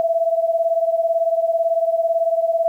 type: beating tone pair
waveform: sine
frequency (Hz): 659.3 / 677.3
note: E5 / E5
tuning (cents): 0 / +47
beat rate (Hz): 18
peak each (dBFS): -17 / -21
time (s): 0-2.68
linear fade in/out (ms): 0
effects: 9-bit